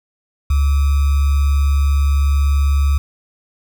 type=tone with sample-and-hold; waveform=sine; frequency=70.5 Hz; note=C#2; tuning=30 cents sharp; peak=-11 dBFS; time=0.5-2.98 s; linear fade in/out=5 ms; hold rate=1225 Hz; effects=none